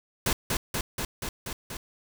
pink noise with echo, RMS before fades -25 dBFS, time 0.26-0.33 s, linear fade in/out 2 ms, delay 240 ms, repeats 6, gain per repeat -2 dB, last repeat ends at 1.77 s, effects none

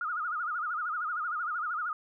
sine tone with vibrato, 1328 Hz, E6, 12 cents sharp, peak -30 dBFS, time 0.01-1.93 s, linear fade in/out 2 ms, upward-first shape sine, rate 13 Hz, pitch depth 160 cents each way, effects none

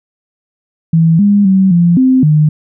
sine tone with pitch steps, 163.6 / 203.4 / 190.9 / 172.3 / 259.4 / 152.2 Hz, E3 / G#3 / G3 / F3 / C4 / D#3, -13 / -36 / -46 / -23 / -15 / -38 cents, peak -5 dBFS, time 0.93-2.49 s, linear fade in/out 5 ms, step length 260 ms, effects none

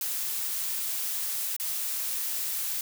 blue noise with dropouts, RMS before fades -31 dBFS, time 0.01-2.81 s, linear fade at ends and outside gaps 2 ms, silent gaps 1.565-1.598 s, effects none

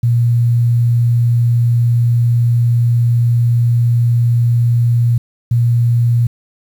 sine tone pair in turn, 118.7 / 118.7 Hz, A#2 / A#2, +32 / +32 cents, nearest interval unison, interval 0 cents, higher neither, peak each -9 dBFS, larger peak neither, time 0.03-5.18 / 5.51-6.27 s, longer first, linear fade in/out 5 ms, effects 7-bit

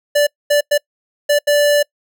square tone bursts at uneven times, 584 Hz, D5, 10 cents flat, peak -11 dBFS, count 5, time 0.15-0.27 / 0.5-0.61 / 0.71-0.78 / 1.29-1.39 / 1.47-1.83 s, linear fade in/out 10 ms, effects noise-tail reverb RT60 0.1 s tail -26 dB re dry

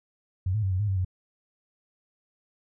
sine tone with pitch steps, 92.7 / 108.4 / 95.8 / 92.2 / 104.6 / 96.2 / 92 Hz, F#2 / A2 / G2 / F#2 / G#2 / G2 / F#2, +4 / -25 / -39 / -6 / +13 / -32 / -9 cents, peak -23 dBFS, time 0.46-1.048 s, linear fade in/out 5 ms, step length 84 ms, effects none

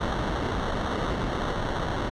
pink noise with sample-and-hold, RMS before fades -28 dBFS, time 0-2.1 s, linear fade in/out 20 ms, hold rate 2450 Hz, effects low-pass 4000 Hz 12 dB/octave

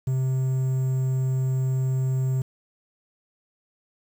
triangle tone with quantisation, 130.81 Hz, C3, in tune, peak -19 dBFS, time 0.07-2.42 s, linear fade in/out 5 ms, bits 8, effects none

